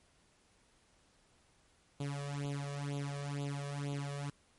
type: tone with flanger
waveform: sawtooth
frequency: 142.2 Hz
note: C#3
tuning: 45 cents sharp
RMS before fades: -39 dBFS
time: 2-4.3 s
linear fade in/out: 5 ms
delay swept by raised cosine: 0.27 to 1.77 ms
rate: 2.1 Hz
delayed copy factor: +0.85
effects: pink hiss -69 dBFS RMS until 4.58 s + MP3 48 kbps